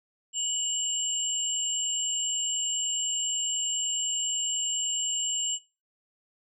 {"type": "tone pair together", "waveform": "sine", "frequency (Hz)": [2941, 7411], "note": ["F#7", "A#8"], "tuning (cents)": [-11, -11], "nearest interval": "octave + major third", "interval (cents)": 1600, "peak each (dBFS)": [-32, -28], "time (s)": [0.33, 5.59], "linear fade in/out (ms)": 50, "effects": ["noise-tail reverb RT60 0.3 s tail -19 dB re dry"]}